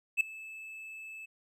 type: tone with ADSR envelope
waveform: triangle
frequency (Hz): 2617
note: E7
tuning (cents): -13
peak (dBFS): -19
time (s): 0.17-1.26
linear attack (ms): 36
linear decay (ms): 5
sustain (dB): -22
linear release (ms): 12
effects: none